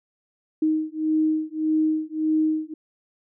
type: beating tone pair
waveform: sine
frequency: 311.6 / 313.3 Hz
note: D#4 / D#4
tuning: +3 / +12 cents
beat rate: 1.7 Hz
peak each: -23 dBFS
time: 0.62-2.74 s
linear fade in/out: 5 ms
effects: none